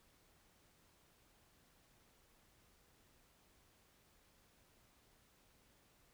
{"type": "silence", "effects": ["pink hiss -71 dBFS RMS until 6.13 s"]}